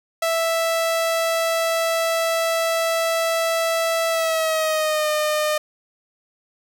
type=tone with pitch glide; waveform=sawtooth; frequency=659.3 to 608.1 Hz; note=E5 to D#5; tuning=0 to -40 cents; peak=-15 dBFS; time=0.22-5.58 s; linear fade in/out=5 ms; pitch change=-140 cents; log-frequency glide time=4.1-5.09 s; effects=none